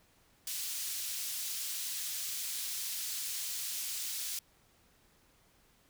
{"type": "high-pass noise", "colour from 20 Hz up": "pink", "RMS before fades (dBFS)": -38, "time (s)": [0.47, 4.39], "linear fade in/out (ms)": 2, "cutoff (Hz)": 4400, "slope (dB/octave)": 12, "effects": ["pink hiss -67 dBFS RMS until 5.89 s"]}